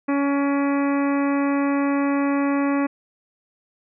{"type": "harmonic tone with a mistuned harmonic", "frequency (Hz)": 280.9, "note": "C#4", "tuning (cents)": 23, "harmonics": [1, 2, 3, 4, 5, 6, 7, 8, 9], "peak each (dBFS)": [-19, -28, -32, -30, -37, -37, -36, -40, -40], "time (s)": [0.08, 2.87], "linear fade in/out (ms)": 10, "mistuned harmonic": 8, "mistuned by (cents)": 51, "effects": []}